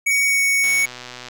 square tone with pitch glide, 2246 to 2228 Hz, C#7 to C#7, +22 to +8 cents, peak -16 dBFS, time 0.06-0.86 s, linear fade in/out 10 ms, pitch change -14 cents, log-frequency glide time 0.25-0.41 s
5% pulse tone, 5440 Hz, F8, 46 cents flat, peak -22 dBFS, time 0.11-0.83 s, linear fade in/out 2 ms
click train, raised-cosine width 0.2 ms, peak -17 dBFS, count 81, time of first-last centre 0.64-1.285 s, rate 124 Hz
effects none

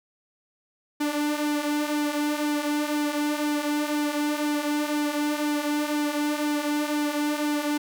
sawtooth tone with flanger, 296.1 Hz, D4, 14 cents sharp, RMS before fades -26 dBFS, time 1-7.78 s, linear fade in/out 10 ms, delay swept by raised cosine 1.5 to 5.2 ms, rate 2 Hz, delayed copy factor -0.6, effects none

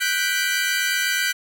sawtooth chord, G major seventh, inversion third, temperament equal, 1480 / 1568 / 1975.5 / 2349 Hz, F#6 / G6 / B6 / D7, 0 / 0 / 0 / 0 cents, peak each -21 / -21 / -23 / -25 dBFS, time 0-1.33 s, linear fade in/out 20 ms, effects none

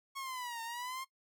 sawtooth linear two-way sweep, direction down then up, 1103 to 908 to 1071 Hz, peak -36 dBFS, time 0.15-1.05 s, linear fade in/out 20 ms, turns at 0.62 s, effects noise-tail reverb RT60 0.1 s tail -19 dB re dry

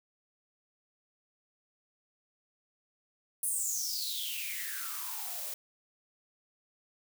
blue noise with high-pass filter sweep, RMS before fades -36 dBFS, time 3.43-5.54 s, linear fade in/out 2 ms, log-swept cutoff 10000 to 520 Hz, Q 9.5, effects none

